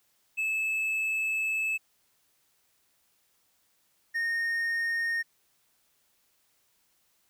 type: tone pair in turn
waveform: triangle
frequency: 2609 / 1844.8 Hz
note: E7 / A#6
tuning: -18 / -19 cents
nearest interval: tritone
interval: 601 cents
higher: first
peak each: -25 dBFS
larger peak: neither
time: 0.37-1.78 / 4.14-5.23 s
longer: first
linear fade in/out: 20 ms
effects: white hiss -70 dBFS RMS until 7.29 s